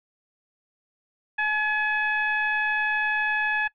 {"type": "tone with frequency modulation", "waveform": "sine", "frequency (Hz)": 1700, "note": "G#6", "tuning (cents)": 40, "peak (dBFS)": -21, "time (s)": [1.38, 3.68], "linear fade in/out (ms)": 10, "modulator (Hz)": 848, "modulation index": 0.81, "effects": ["noise-tail reverb RT60 0.1 s tail -22 dB re dry"]}